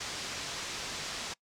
white low-pass noise, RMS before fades -39 dBFS, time 0-1.34 s, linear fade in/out 10 ms, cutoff 6600 Hz, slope 24 dB/octave, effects noise-tail reverb RT60 0.1 s tail -23 dB re dry

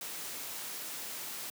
white noise, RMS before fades -41 dBFS, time 0.01-1.5 s, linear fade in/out 2 ms, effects high-pass 150 Hz 12 dB/octave

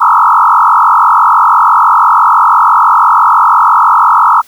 sine tone with frequency modulation, 1114 Hz, C#6, 8 cents sharp, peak -3 dBFS, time 0-4.42 s, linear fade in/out 20 ms, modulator 46 Hz, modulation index 5, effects white hiss -42 dBFS RMS until 4.47 s

